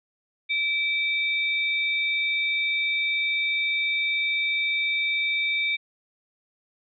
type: tone pair together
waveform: sine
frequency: 2317 / 3675 Hz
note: D7 / A#7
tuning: -24 / -25 cents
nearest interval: minor sixth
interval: 799 cents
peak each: -23 / -29 dBFS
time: 0.49-5.77 s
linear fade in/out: 20 ms
effects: none